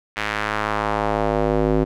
square tone with band-pass filter sweep, 53 Hz, G#1, 36 cents sharp, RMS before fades -21 dBFS, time 0.16-1.85 s, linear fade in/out 20 ms, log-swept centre 2100 to 350 Hz, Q 1.4, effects none

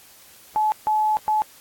sine tone bursts at uneven times, 858 Hz, A5, 44 cents flat, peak -17 dBFS, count 3, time 0.56-0.72 / 0.87-1.17 / 1.28-1.42 s, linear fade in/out 0 ms, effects white hiss -49 dBFS RMS until 1.6 s + AAC 64 kbps

